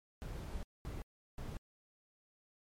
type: noise bursts at uneven times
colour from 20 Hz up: brown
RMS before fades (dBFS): -43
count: 3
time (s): 0.22-0.63 / 0.85-1.02 / 1.38-1.57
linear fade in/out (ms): 0
effects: MP3 64 kbps